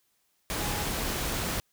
sine tone in noise, 830.6 Hz, G#5, in tune, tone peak -38 dBFS, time 0.61-0.83 s, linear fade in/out 0 ms, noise pink, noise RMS -31 dBFS, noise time 0.5-1.6 s, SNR -10 dB, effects white hiss -72 dBFS RMS until 1.72 s

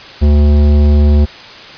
sine tone with tanh clipping, 73.42 Hz, D2, in tune, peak -7 dBFS, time 0.21-1.26 s, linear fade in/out 20 ms, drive 15 dB, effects white hiss -32 dBFS RMS until 1.77 s + resampled to 11025 Hz

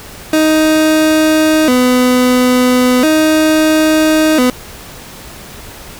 30% pulse tone with vibrato, 279.8 Hz, C#4, 16 cents sharp, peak -5 dBFS, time 0.33-4.5 s, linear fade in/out 2 ms, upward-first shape square, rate 0.37 Hz, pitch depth 190 cents each way, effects pink hiss -32 dBFS RMS until 5.99 s

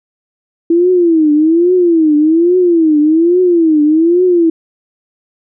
sine tone with vibrato, 329.9 Hz, E4, 1 cent sharp, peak -6 dBFS, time 0.7-4.5 s, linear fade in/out 5 ms, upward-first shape triangle, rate 1.2 Hz, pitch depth 200 cents each way, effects none

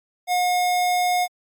square tone, 720 Hz, F#5, 47 cents flat, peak -19 dBFS, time 0.27-1.28 s, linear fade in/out 50 ms, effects AAC 64 kbps

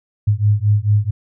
sine beating tone pair, 102.2 / 106.7 Hz, G#2 / G#2, -27 / +47 cents, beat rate 4.5 Hz, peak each -15 dBFS, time 0.27-1.11 s, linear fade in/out 10 ms, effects none

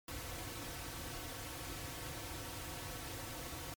pink noise with comb filter, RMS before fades -45 dBFS, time 0.08-3.74 s, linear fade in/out 2 ms, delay 4.9 ms, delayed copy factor -0.9, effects MP3 96 kbps

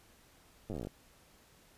slowing click train, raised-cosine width 2 ms, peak -27 dBFS, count 13, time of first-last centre 0.7-0.871 s, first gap 9 ms, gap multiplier 1.08, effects pink hiss -63 dBFS RMS until 1.77 s + resampled to 32000 Hz

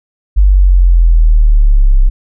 sine exponential sweep, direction down, 49.8 to 32.24 Hz, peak -3 dBFS, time 0.36-2.1 s, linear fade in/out 20 ms, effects none

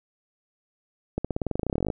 accelerating click train, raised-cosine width 2 ms, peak -13 dBFS, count 21, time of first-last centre 1.18-1.902 s, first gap 66 ms, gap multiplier 0.93, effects none

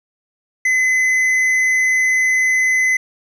triangle tone with tanh clipping, 2031 Hz, B6, 48 cents sharp, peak -14 dBFS, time 0.65-2.97 s, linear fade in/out 5 ms, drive 11 dB, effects none

